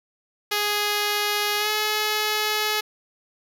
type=tone with pitch glide; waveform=5% pulse; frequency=415.3 to 426 Hz; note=G#4 to G#4; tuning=0 to +44 cents; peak=-10 dBFS; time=0.51-2.81 s; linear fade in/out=10 ms; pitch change=+44 cents; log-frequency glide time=1.58-1.69 s; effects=none